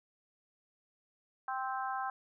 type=harmonic tone; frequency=261.6 Hz; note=C4; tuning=in tune; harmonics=3 / 4 / 5 / 6; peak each=-37 / -39 / -41 / -43 dBFS; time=1.48-2.1 s; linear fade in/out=2 ms; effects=none